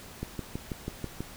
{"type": "click train", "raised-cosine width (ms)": 3, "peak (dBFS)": -20, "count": 7, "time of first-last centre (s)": [0.23, 1.206], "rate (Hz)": 6.15, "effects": ["pink hiss -47 dBFS RMS until 1.36 s"]}